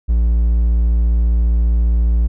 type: tone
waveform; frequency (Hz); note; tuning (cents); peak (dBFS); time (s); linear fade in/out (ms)
triangle; 57.4; A#1; -26; -9; 0.08-2.28; 20
effects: none